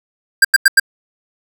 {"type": "tone bursts", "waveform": "square", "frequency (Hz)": 1590, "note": "G6", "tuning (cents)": 24, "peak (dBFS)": -5, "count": 4, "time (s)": [0.42, 0.798], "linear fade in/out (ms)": 5, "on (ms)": 27, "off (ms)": 90, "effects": []}